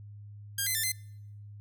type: tone with pitch steps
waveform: 5% pulse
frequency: 1609 / 2043 / 1781 / 2057 Hz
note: G6 / C7 / A6 / C7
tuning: +45 / -42 / +21 / -30 cents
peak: -18 dBFS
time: 0.58-0.92 s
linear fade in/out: 5 ms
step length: 85 ms
effects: noise-tail reverb RT60 0.8 s tail -25 dB re dry + added 103 Hz sine -44 dBFS peak until 1.6 s